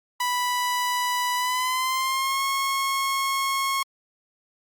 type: tone with pitch glide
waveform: sawtooth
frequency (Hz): 987 to 1088.8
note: B5 to C#6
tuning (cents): -1 to -31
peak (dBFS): -19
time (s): 0.2-3.83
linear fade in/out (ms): 5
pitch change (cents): +170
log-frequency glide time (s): 1.35-2.43
effects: Opus 48 kbps